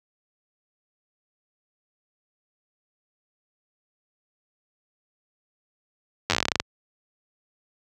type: slowing click train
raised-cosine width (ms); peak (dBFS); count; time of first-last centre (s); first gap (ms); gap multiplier
0.2; -3; 14; 6.3-6.6; 10; 1.13
effects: high-pass 60 Hz 12 dB/octave